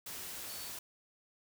sine tone in noise, 4467 Hz, C#8, 12 cents sharp, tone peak -50 dBFS, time 0.49-0.69 s, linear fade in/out 5 ms, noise white, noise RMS -44 dBFS, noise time 0.06-0.79 s, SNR -9 dB, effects none

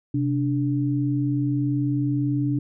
sine tone pair together, 129.8 / 291.4 Hz, C3 / D4, -13 / -13 cents, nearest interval octave + major second, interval 1400 cents, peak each -23 / -23 dBFS, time 0.14-2.59 s, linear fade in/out 5 ms, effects none

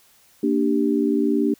sine chord, G minor, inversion first, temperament equal, 233.1 / 293.7 / 392 Hz, Bb3 / D4 / G4, 0 / 0 / 0 cents, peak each -22 / -20 / -23 dBFS, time 0.43-1.54 s, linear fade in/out 5 ms, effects white hiss -56 dBFS RMS until 1.59 s

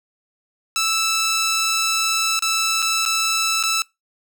10% pulse tone with dropouts, 1318.5 Hz, E6, in tune, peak -10 dBFS, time 0.76-3.82 s, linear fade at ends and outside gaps 1 ms, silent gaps 2.392-2.423 / 2.821-2.825 / 3.053-3.06 / 3.628-3.636 s, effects noise-tail reverb RT60 0.2 s tail -23 dB re dry

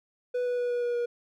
triangle tone with pitch steps, 493.9 / 490.8 / 487.7 / 484.6 / 481.5 / 478.5 Hz, B4 / B4 / B4 / B4 / B4 / A#4, 0 / -11 / -22 / -33 / -44 / +45 cents, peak -24 dBFS, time 0.34-1.06 s, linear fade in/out 10 ms, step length 120 ms, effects none

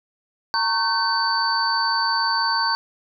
sine tone cluster, 918 / 1101 / 1532 / 4546 Hz, A#5 / C#6 / G6 / C#8, -27 / -12 / -40 / +43 cents, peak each -23 / -26 / -25 / -23 dBFS, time 0.54-2.75 s, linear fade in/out 0 ms, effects none

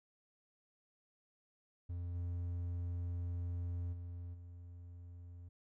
triangle tone with level steps, 87.31 Hz, F2, in tune, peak -37 / -35 / -41 / -47 dBFS, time 1.89-5.49 s, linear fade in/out 10 ms, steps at 2.14 / 3.92 / 4.33 s, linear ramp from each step 20 ms, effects none

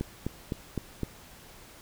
click train, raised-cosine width 3 ms, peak -17 dBFS, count 5, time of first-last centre 0.01-1.033 s, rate 3.91 Hz, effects pink hiss -51 dBFS RMS until 1.81 s

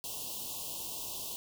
white band-stop noise, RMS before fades -40 dBFS, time 0.04-1.36 s, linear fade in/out 0 ms, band 1100 to 2700 Hz, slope 96 dB/octave, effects none

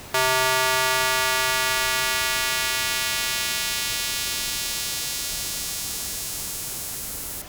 square tone with high-pass filter sweep, 129.6 Hz, C3, 16 cents flat, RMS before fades -25 dBFS, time 0.14-7.42 s, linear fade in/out 5 ms, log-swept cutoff 790 to 10000 Hz, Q 0.75, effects pink hiss -40 dBFS RMS until 7.48 s

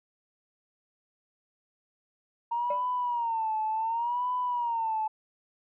sine tone with vibrato, 930 Hz, A#5, 4 cents flat, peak -26 dBFS, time 2.51-5.08 s, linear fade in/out 10 ms, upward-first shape sine, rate 0.68 Hz, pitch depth 120 cents each way
sine tone with exponential decay, 587 Hz, D5, 1 cent flat, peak -25 dBFS, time 2.7-2.88 s, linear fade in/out 5 ms, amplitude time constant 38 ms
effects tanh soft clip ceiling -20 dBFS

